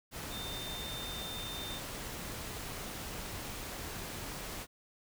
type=tone in noise; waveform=sine; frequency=3611 Hz; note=A7; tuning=44 cents sharp; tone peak=-42 dBFS; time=0.3-1.81 s; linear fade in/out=50 ms; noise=pink; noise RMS=-42 dBFS; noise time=0.11-4.67 s; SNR=-3 dB; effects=none